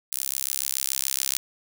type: tone with high-pass filter sweep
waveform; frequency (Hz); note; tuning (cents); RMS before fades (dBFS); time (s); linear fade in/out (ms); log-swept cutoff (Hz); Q
sawtooth; 67; C2; +42; -28; 0.12-1.37; 0; 9400 to 6100; 0.72
effects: none